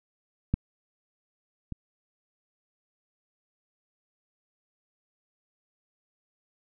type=clicks; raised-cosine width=5 ms; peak=-11 / -22 dBFS; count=2; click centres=0.54 / 1.723 s; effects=none